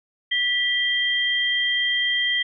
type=tone pair together; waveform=sine; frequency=1962 / 3182 Hz; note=B6 / G7; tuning=-12 / +25 cents; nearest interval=minor sixth; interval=837 cents; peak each=-22 / -22 dBFS; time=0.31-2.43 s; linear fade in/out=10 ms; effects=none